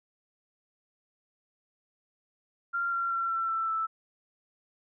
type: tone with pitch steps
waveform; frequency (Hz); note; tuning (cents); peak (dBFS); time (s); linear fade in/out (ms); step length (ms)
sine; 1386 / 1372.5 / 1359 / 1345.8 / 1332.6 / 1319.6; F6 / F6 / F6 / E6 / E6 / E6; -14 / -31 / -48 / +35 / +18 / +1; -27; 2.73-3.87; 20; 190
effects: none